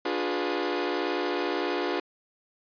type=chord; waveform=sawtooth; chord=D diminished seventh; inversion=none; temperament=equal with one note detuned; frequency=293.7 / 355.5 / 415.3 / 493.9 Hz; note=D4 / F4 / Ab4 / Cb5; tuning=0 / +31 / 0 / 0 cents; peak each=-29 / -26 / -29 / -30 dBFS; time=0.05-2 s; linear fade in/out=5 ms; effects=resampled to 11025 Hz